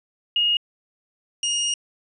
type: tone pair in turn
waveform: sine / 25% pulse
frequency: 2863 / 2853 Hz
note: F7 / F7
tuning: +42 / +36 cents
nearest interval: unison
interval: 6 cents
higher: first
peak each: -17 dBFS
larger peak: neither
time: 0.36-0.57 / 1.43-1.74 s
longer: second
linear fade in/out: 2 ms
effects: resampled to 24000 Hz